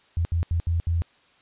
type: tone bursts at uneven times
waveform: sine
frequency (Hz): 84.2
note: E2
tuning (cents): +37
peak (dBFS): -20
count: 5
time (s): 0.17-0.25 / 0.32-0.43 / 0.51-0.6 / 0.67-0.8 / 0.87-1.02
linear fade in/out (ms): 0
effects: white hiss -59 dBFS RMS until 1.41 s + resampled to 8000 Hz

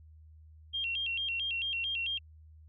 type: tone with vibrato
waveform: sine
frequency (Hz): 2960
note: F#7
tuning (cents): 0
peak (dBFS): -31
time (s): 0.73-2.19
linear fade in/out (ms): 20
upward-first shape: square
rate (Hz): 4.5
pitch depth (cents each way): 140
effects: added 78 Hz sine -52 dBFS peak until 2.68 s

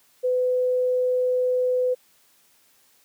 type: tone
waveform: sine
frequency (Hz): 503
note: B4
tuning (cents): +32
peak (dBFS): -19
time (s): 0.23-1.95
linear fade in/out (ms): 20
effects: white hiss -60 dBFS RMS until 3.04 s + high-pass 100 Hz 12 dB/octave

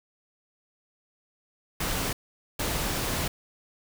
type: noise bursts at uneven times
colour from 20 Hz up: pink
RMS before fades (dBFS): -29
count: 2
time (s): 1.8-2.13 / 2.59-3.28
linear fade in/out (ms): 5
effects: none

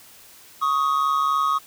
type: tone pair together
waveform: triangle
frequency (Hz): 1108.7 / 1252.3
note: C#6 / D#6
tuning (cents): 0 / +11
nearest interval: major second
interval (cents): 211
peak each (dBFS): -20 / -19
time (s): 0.61-1.59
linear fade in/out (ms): 20
effects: white hiss -48 dBFS RMS until 1.66 s

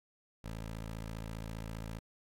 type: tone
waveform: 15% pulse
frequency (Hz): 55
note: A1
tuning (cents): 0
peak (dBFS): -34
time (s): 0.44-1.99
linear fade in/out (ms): 5
effects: AAC 48 kbps

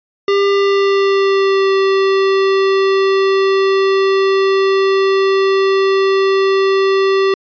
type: tone with pitch glide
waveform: square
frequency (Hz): 398.9 to 388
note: G4 to G4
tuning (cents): +30 to -18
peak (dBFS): -11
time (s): 0.28-7.34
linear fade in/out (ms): 2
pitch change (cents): -48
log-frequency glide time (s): 0.47-1.73
effects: resampled to 11025 Hz

